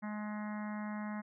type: harmonic tone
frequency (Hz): 210.7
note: G#3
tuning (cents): +25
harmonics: 1 / 3 / 4 / 5 / 6 / 7 / 8 / 9 / 10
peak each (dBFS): -38 / -50 / -49 / -50 / -54 / -54 / -55 / -53 / -57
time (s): 0.02-1.22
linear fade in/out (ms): 20
effects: none